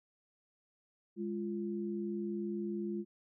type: tone pair together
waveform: sine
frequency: 205.7 / 345.9 Hz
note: G#3 / F4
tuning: -16 / -17 cents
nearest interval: major sixth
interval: 899 cents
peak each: -37 / -38 dBFS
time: 1.16-3.05 s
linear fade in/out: 50 ms
effects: none